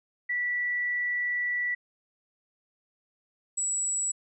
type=tone pair in turn; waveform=sine; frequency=1957 / 7828 Hz; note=B6 / B8; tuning=-16 / -16 cents; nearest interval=2 octaves; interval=2400 cents; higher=second; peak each=-26 dBFS; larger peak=neither; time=0.29-1.75 / 3.57-4.12 s; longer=first; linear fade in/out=10 ms; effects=none